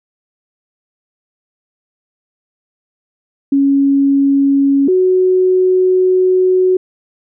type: tone pair in turn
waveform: sine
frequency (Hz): 277.2 / 370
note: C#4 / F#4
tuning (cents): 0 / 0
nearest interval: perfect fourth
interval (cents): 500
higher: second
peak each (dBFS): -8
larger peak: neither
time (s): 3.52-4.88 / 4.88-6.77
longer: second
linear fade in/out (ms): 5
effects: none